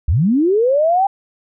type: linear sweep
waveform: sine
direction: up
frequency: 58 to 803 Hz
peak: -11 dBFS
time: 0.08-1.07 s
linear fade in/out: 5 ms
effects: none